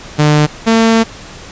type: tone pair in turn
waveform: sawtooth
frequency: 149.9 / 226 Hz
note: D3 / A3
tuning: +36 / +47 cents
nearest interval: perfect fifth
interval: 711 cents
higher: second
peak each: -3 dBFS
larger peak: neither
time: 0.18-0.47 / 0.66-1.04 s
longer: second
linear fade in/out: 20 ms
effects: pink hiss -32 dBFS RMS until 1.51 s + resampled to 16000 Hz